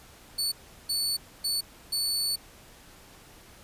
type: tone bursts at uneven times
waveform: sawtooth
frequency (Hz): 4465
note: C#8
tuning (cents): +12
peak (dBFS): -23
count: 4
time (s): 0.38-0.52 / 0.89-1.17 / 1.44-1.61 / 1.92-2.36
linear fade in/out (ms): 10
effects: pink hiss -52 dBFS RMS until 3.63 s + resampled to 32000 Hz